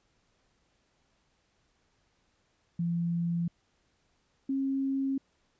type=tone pair in turn; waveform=sine; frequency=170.4 / 270.5 Hz; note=F3 / C#4; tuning=-42 / -42 cents; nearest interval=minor sixth; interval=800 cents; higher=second; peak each=-27 dBFS; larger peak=neither; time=2.79-3.48 / 4.49-5.18 s; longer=neither; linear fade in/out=5 ms; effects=pink hiss -72 dBFS RMS until 5.59 s + resampled to 16000 Hz